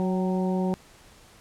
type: harmonic tone with a mistuned harmonic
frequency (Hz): 185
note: F#3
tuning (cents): 0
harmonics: 1 / 2 / 3 / 4 / 5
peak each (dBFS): -24 / -30 / -34 / -36 / -38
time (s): 0-0.74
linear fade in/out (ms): 0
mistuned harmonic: 4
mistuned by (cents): +44
effects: pink hiss -53 dBFS RMS until 1.4 s + low-pass 11000 Hz 12 dB/octave